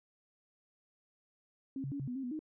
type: tone with pitch steps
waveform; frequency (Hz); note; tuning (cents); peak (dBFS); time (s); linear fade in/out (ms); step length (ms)
sine; 269.2 / 137.4 / 281.6 / 136.4 / 247 / 268.2 / 246.1 / 310; C4 / C#3 / C#4 / C#3 / B3 / C4 / B3 / D#4; +49 / -15 / +27 / -28 / 0 / +43 / -6 / -6; -36; 1.76-2.392; 2; 79
effects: none